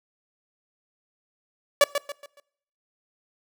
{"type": "tone with echo", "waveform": "sawtooth", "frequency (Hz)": 573, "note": "D5", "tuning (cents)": -43, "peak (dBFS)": -9, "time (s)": [1.81, 1.84], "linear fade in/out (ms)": 2, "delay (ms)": 140, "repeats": 4, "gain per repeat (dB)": -9, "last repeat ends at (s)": 2.4, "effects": ["noise-tail reverb RT60 0.7 s tail -23 dB re dry"]}